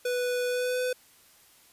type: tone with pitch glide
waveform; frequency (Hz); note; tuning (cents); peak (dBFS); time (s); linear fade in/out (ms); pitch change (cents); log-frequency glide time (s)
square; 493.9 to 502.2; B4 to B4; 0 to +29; -27; 0.05-0.93; 5; +29; 0.48-0.79
effects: white hiss -58 dBFS RMS until 1.72 s + resampled to 32000 Hz